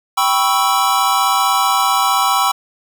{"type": "chord", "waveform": "square", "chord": "C# half-diminished seventh", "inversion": "second", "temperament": "equal", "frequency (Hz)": [784, 987.8, 1108.7, 1318.5], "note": ["G5", "B5", "C#6", "E6"], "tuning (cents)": [0, 0, 0, 0], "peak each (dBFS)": -19, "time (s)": [0.17, 2.52], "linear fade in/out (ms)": 10, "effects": []}